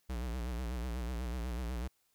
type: tone with vibrato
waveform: square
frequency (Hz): 60.4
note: B1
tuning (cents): -38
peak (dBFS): -36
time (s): 0.09-1.88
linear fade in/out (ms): 10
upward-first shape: sine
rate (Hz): 8.1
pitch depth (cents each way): 120
effects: white hiss -75 dBFS RMS until 2.14 s